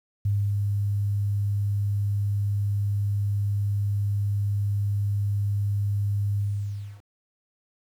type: tone with ADSR envelope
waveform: sine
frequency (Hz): 101.5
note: G#2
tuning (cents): -39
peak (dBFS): -20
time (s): 0.25-7.02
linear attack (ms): 6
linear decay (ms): 260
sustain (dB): -2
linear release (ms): 630
effects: 9-bit